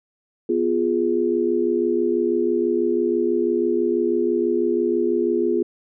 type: chord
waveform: sine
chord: F diminished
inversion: second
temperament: equal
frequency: 246.9 / 349.2 / 415.3 Hz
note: Cb4 / F4 / Ab4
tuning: 0 / 0 / 0 cents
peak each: -25 / -20 / -22 dBFS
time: 0.49-5.63 s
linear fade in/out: 5 ms
effects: none